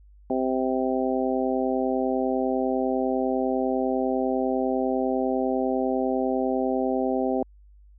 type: harmonic tone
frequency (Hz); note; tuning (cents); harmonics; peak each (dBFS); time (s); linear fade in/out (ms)
130; C3; -11; 2 / 3 / 4 / 5 / 6; -26 / -28 / -29 / -30 / -31; 0.3-7.43; 2
effects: added 50 Hz sine -49 dBFS peak until 7.98 s